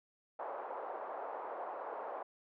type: band-pass noise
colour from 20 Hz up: white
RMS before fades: -43 dBFS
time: 0.39-2.23 s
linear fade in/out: 5 ms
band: 460 to 990 Hz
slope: 24 dB/octave
effects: none